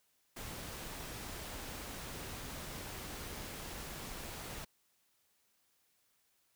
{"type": "noise", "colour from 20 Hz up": "pink", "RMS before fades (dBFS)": -45, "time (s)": [0.36, 4.65], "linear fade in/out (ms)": 10, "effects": ["white hiss -75 dBFS RMS until 6.55 s"]}